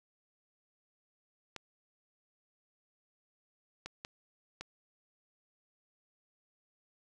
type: clicks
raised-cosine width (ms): 0.2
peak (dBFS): -24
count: 4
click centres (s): 1.563 / 3.86 / 4.049 / 4.61
effects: none